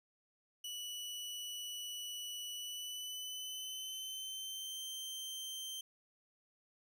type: tone with pitch glide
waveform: sawtooth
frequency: 2952 to 3128 Hz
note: F#7 to G7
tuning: -5 to -4 cents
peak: -39 dBFS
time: 0.64-5.81 s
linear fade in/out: 5 ms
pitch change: +101 cents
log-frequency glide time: 2.54-4.83 s
effects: none